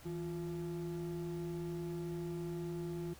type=ring-modulated tone; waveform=triangle; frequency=256.1 Hz; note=C4; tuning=37 cents flat; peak=-33 dBFS; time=0.05-3.14 s; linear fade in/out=10 ms; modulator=93.1 Hz; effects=added 74 Hz sine -57 dBFS peak until 3.19 s + pink hiss -58 dBFS RMS until 3.19 s